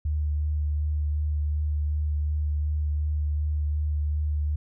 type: tone with vibrato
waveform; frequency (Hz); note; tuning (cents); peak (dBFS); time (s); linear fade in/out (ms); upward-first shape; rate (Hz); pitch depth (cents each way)
sine; 74.9; D2; +35; -23; 0.05-4.56; 5; sine; 2.7; 15
effects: none